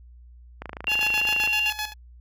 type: click train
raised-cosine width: 0.5 ms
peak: -19 dBFS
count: 24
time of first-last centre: 0.62-1.475 s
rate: 26.9 Hz
type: tone with vibrato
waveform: sine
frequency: 2762 Hz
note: F7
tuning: 20 cents flat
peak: -21 dBFS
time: 0.87-1.7 s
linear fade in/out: 0 ms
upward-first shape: sine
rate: 3 Hz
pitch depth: 9 cents each way
type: tone with tremolo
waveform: 10% pulse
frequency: 850 Hz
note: G#5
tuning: 40 cents sharp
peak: -18 dBFS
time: 0.88-1.94 s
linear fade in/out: 50 ms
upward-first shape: square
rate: 7.7 Hz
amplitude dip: 70%
effects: added 60 Hz sine -45 dBFS peak until 2.2 s